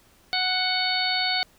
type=harmonic tone with a mistuned harmonic; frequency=740 Hz; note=F#5; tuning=in tune; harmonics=1 / 2 / 3 / 4 / 5 / 6; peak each=-29 / -31 / -29 / -33 / -30 / -26 dBFS; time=0.33-1.43 s; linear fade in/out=0 ms; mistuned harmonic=4; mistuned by=+30 cents; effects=pink hiss -58 dBFS RMS until 1.58 s